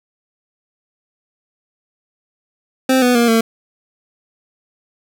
25% pulse tone with pitch steps, 261 / 247.5 / 236.1 / 226.5 Hz, C4 / B3 / A#3 / A#3, -4 / +4 / +22 / -50 cents, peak -7 dBFS, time 2.89-3.41 s, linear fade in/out 5 ms, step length 130 ms, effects none

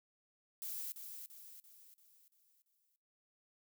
violet noise with echo, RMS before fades -43 dBFS, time 0.62-0.92 s, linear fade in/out 0 ms, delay 340 ms, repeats 6, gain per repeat -6 dB, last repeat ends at 2.96 s, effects noise-tail reverb RT60 0.4 s tail -20 dB re dry

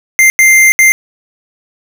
square tone bursts at uneven times, 2093 Hz, C7, in tune, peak -4 dBFS, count 3, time 0.19-0.3 / 0.39-0.72 / 0.79-0.92 s, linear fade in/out 0 ms, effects none

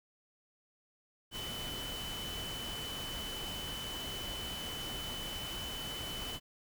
sine tone in noise, 3014 Hz, F#7, 31 cents sharp, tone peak -41 dBFS, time 1.31-6.4 s, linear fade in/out 50 ms, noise pink, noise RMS -43 dBFS, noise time 1.31-6.4 s, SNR -1 dB, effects none

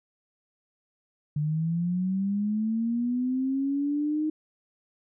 sine linear sweep, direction up, 146.83 to 311.1 Hz, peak -24 dBFS, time 1.36-4.3 s, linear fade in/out 5 ms, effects none

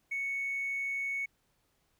sine tone with hard clipping, 2217 Hz, C#7, in tune, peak -32 dBFS, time 0.11-1.26 s, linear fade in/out 10 ms, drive 1 dB, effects pink hiss -74 dBFS RMS until 1.99 s

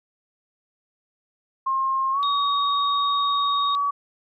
sine tone with pitch glide, 1067 to 1137 Hz, C6 to C#6, +34 to +44 cents, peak -20 dBFS, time 1.66-3.91 s, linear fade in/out 10 ms, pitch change +110 cents, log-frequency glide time 2.12-2.2 s
sine tone, 3729 Hz, A#7, in tune, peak -26 dBFS, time 2.23-3.75 s, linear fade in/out 0 ms
effects none

